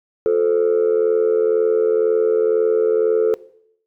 sine tone with amplitude modulation, 440 Hz, A4, in tune, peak -8 dBFS, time 0.26-3.34 s, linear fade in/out 0 ms, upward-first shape sine, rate 82 Hz, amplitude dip 85%, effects noise-tail reverb RT60 0.7 s tail -20 dB re dry + tanh soft clip ceiling -9 dBFS

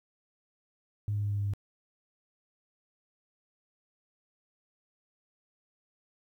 sine tone with pitch steps, 103.83 / 103.17 / 102.52 / 101.87 / 101.22 / 100.58 Hz, G#2 / G#2 / G#2 / G#2 / G#2 / G2, 0 / -11 / -22 / -33 / -44 / +45 cents, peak -27 dBFS, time 1.08-1.536 s, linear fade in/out 0 ms, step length 76 ms, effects tanh soft clip ceiling -23 dBFS + 11-bit

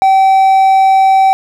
triangle tone, 770 Hz, G5, 31 cents flat, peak -3 dBFS, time 0.02-1.33 s, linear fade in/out 0 ms, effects none

